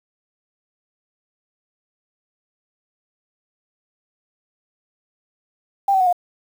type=tone with pitch steps; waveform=sine; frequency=792 / 763.7 / 736.4 / 710.1 Hz; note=G5 / G5 / F#5 / F5; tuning=+18 / -45 / -8 / +29 cents; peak=-13 dBFS; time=5.88-6.128 s; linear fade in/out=5 ms; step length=62 ms; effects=7-bit